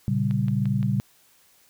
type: chord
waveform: sine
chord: G diminished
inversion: first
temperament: equal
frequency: 116.54 / 138.59 / 196 Hz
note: Bb2 / Db3 / G3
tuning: 0 / 0 / 0 cents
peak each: -25 dBFS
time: 0.08-1 s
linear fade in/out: 0 ms
type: click train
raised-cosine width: 0.3 ms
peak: -26 dBFS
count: 4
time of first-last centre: 0.31-0.829 s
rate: 5.78 Hz
effects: white hiss -59 dBFS RMS until 1.69 s